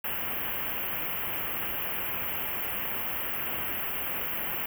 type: band-stop noise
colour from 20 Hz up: white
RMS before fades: -32 dBFS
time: 0.04-4.66 s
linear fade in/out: 5 ms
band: 3100 to 12000 Hz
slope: 96 dB/octave
effects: none